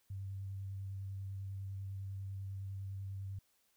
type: tone with vibrato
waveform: sine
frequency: 97.3 Hz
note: G2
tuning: 12 cents flat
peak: -40 dBFS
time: 0.1-3.39 s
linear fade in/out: 5 ms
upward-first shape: sine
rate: 10 Hz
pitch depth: 14 cents each way
effects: white hiss -75 dBFS RMS until 3.76 s